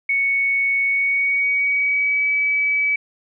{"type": "tone with pitch glide", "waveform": "sine", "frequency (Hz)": [2220, 2288], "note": ["C#7", "D7"], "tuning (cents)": [2, -46], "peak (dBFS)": -16, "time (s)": [0.09, 2.96], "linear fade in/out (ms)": 5, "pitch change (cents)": 52, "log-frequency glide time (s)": [0.85, 2.29], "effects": []}